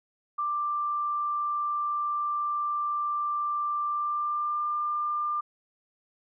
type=tone with pitch glide; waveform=sine; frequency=1181 to 1195.4 Hz; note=D6 to D6; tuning=+9 to +30 cents; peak=-26 dBFS; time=0.38-5.41 s; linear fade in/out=10 ms; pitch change=+21 cents; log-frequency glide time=3.86-4.66 s; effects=none